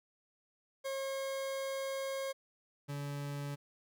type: tone pair in turn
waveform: 40% pulse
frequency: 540 / 143.03 Hz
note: C#5 / D3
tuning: -45 / -45 cents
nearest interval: octave + major seventh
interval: 2300 cents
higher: first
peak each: -35 / -37 dBFS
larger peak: first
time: 0.84-2.33 / 2.88-3.56 s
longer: first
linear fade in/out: 20 ms
effects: none